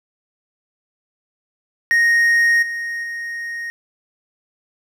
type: tone with level steps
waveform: triangle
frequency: 1864.7 Hz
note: A#6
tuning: in tune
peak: -10 / -21 / -23 dBFS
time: 1.91-3.7 s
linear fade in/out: 0 ms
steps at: 2.62 / 3.03 s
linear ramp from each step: 10 ms
effects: none